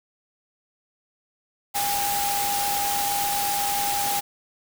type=tone in noise; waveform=sine; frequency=810 Hz; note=G#5; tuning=43 cents flat; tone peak=-25 dBFS; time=1.74-4.21 s; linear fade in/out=20 ms; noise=white; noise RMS=-27 dBFS; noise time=1.74-4.21 s; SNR=-1 dB; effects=none